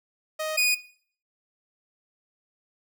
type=tone pair in turn; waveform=sawtooth; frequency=624 / 2472 Hz; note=D#5 / D#7; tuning=+5 / -12 cents; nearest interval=2 octaves; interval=2383 cents; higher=second; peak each=-24 / -16 dBFS; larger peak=second; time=0.39-0.57 / 0.57-0.75 s; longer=neither; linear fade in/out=10 ms; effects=noise-tail reverb RT60 0.5 s tail -18 dB re dry